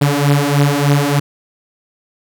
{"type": "beating tone pair", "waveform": "sawtooth", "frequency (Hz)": [141.6, 144.9], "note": ["C#3", "D3"], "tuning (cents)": [37, -23], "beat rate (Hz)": 3.3, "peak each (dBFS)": -10, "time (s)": [0.01, 1.2], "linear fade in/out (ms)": 10, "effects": []}